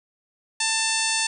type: harmonic tone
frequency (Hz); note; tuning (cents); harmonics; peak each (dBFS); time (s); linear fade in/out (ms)
890; A5; +20; 1 / 2 / 3 / 4 / 5 / 6 / 7 / 8 / 9 / 10; -31 / -30 / -28 / -31 / -29 / -32 / -31 / -33 / -34 / -29; 0.6-1.27; 5
effects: 9-bit